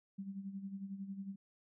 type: tone with tremolo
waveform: sine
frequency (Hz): 195.6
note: G3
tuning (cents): -4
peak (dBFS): -39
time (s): 0.18-1.36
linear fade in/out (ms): 10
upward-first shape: sine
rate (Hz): 11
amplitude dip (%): 65
effects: none